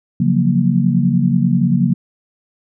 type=chord; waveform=sine; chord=Gb major seventh; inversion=second; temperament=equal; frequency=138.59 / 174.61 / 185 / 233.1 Hz; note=Db3 / F3 / Gb3 / Bb3; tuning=0 / 0 / 0 / 0 cents; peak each=-17 dBFS; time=0.2-1.94 s; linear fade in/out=5 ms; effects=none